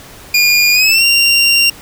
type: tone with pitch glide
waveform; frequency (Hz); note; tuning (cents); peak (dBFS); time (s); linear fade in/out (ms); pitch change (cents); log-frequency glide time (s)
25% pulse; 2425 to 2770; D#7 to F7; -45 to -15; -4; 0.34-1.7; 5; +230; 0.72-1.04
effects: pink hiss -36 dBFS RMS until 1.81 s